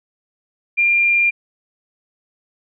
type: tone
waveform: sine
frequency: 2394 Hz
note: D7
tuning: 33 cents sharp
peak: -12 dBFS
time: 0.77-1.31 s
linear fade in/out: 20 ms
effects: none